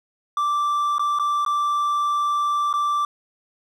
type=tone with dropouts; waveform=triangle; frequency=1172 Hz; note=D6; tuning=4 cents flat; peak=-17 dBFS; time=0.37-3.05 s; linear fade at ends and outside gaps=2 ms; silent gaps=0.983-0.994 / 1.188-1.196 / 1.45-1.462 / 2.729-2.738 s; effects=none